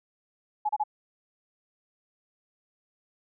sine tone bursts, 844 Hz, G#5, 28 cents sharp, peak -23 dBFS, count 3, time 0.65-0.838 s, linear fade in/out 10 ms, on 42 ms, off 31 ms, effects none

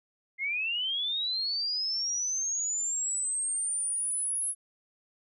sine linear sweep, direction up, 2081 to 10800 Hz, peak -28 dBFS, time 0.38-4.55 s, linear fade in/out 50 ms, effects none

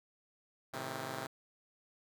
5% pulse chord, A diminished, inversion none, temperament just, 110 / 132 / 158.4 Hz, A2 / C3 / Eb3, 0 / +16 / +31 cents, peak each -35 / -31 / -34 dBFS, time 0.73-1.27 s, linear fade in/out 10 ms, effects none

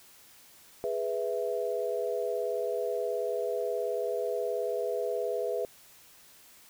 sine chord, E major, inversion first, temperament equal, 415.3 / 493.9 / 659.3 Hz, G#4 / B4 / E5, 0 / 0 / 0 cents, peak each -33 / -32 / -34 dBFS, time 0.84-5.65 s, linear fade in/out 0 ms, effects white hiss -56 dBFS RMS until 6.69 s

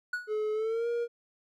triangle tone with exponential decay, 1465 Hz, F#6, 18 cents flat, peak -25 dBFS, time 0.13-0.36 s, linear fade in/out 5 ms, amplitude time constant 50 ms
triangle tone with pitch glide, 428.1 to 472.3 Hz, A4 to A#4, -47 to +23 cents, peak -26 dBFS, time 0.27-1.08 s, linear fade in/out 50 ms, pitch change +170 cents, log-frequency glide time 0.53-0.88 s
effects none

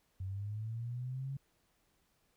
sine linear sweep, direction up, 92.5 to 138.59 Hz, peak -37 dBFS, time 0.2-1.37 s, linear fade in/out 5 ms, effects pink hiss -75 dBFS RMS until 2.36 s

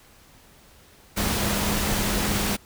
sine tone in noise, 204.4 Hz, G#3, 27 cents flat, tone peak -29 dBFS, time 1.16-2.57 s, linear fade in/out 20 ms, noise pink, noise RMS -25 dBFS, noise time 1.16-2.57 s, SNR -7 dB, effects pink hiss -53 dBFS RMS until 2.65 s

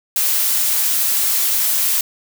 blue noise with high-pass filter sweep, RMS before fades -17 dBFS, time 0.16-2.01 s, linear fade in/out 2 ms, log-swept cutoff 450 to 300 Hz, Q 0.87, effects none

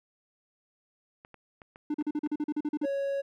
clicks, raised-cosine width 0.5 ms, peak -33 dBFS, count 6, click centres 1.249 / 1.343 / 1.618 / 1.759 / 2.011 / 2.263 s
triangle tone bursts, 298.6 Hz, D4, 29 cents sharp, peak -25 dBFS, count 12, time 1.9-2.856 s, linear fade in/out 5 ms, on 43 ms, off 40 ms
triangle tone, 554.4 Hz, C#5, in tune, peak -26 dBFS, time 2.83-3.22 s, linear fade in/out 20 ms
effects none

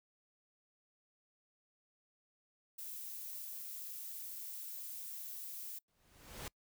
violet noise, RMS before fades -46 dBFS, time 2.78-5.79 s, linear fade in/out 10 ms
pink noise with exponential growth, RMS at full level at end -42 dBFS, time 5.88-6.48 s, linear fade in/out 2 ms, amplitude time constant 130 ms
effects noise-tail reverb RT60 0.1 s tail -25 dB re dry

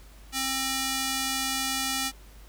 square tone with band-pass filter, 265.8 Hz, C4, 27 cents sharp, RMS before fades -29 dBFS, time 0.32-2.12 s, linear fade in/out 50 ms, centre 7400 Hz, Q 0.51, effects added 50 Hz sine -47 dBFS peak until 2.48 s + pink hiss -55 dBFS RMS until 2.48 s

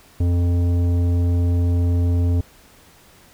sine tone with tanh clipping, 87.2 Hz, F2, 2 cents flat, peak -17 dBFS, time 0.2-2.41 s, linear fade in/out 5 ms, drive 12 dB, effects pink hiss -50 dBFS RMS until 3.33 s

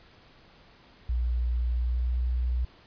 sine tone with pitch glide, 60 to 61.44 Hz, B1 to B1, -49 to -8 cents, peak -24 dBFS, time 1.09-2.65 s, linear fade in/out 5 ms, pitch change +41 cents, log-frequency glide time 1.69-2.14 s, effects pink hiss -56 dBFS RMS until 2.86 s + resampled to 11025 Hz

